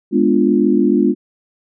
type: chord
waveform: sine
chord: G# diminished seventh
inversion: none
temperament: equal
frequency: 207.7 / 246.9 / 293.7 / 349.2 Hz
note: G#3 / B3 / D4 / F4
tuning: 0 / 0 / 0 / 0 cents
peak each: -16 dBFS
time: 0.11-1.15 s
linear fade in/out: 50 ms
effects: none